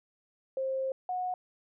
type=tone pair in turn; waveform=sine; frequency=530 / 731 Hz; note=C5 / F#5; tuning=+22 / -21 cents; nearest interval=tritone; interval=557 cents; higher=second; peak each=-29 / -30 dBFS; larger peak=first; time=0.57-0.92 / 1.09-1.34 s; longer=first; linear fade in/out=2 ms; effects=none